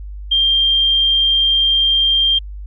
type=tone; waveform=sine; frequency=3185 Hz; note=G7; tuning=27 cents sharp; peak=-11 dBFS; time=0.31-2.39 s; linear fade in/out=10 ms; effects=added 50 Hz sine -27 dBFS peak until 2.66 s